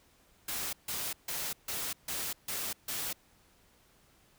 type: noise bursts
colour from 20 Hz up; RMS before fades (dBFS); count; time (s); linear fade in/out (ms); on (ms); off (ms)
white; -36; 7; 0.48-3.13; 5; 250; 150
effects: pink hiss -65 dBFS RMS until 4.38 s